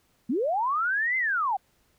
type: linear two-way sweep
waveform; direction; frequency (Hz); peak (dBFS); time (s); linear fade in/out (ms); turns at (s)
sine; up then down; 206.9 to 2093 to 729; -23; 0.29-1.57; 10; 1.17
effects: pink hiss -67 dBFS RMS until 1.98 s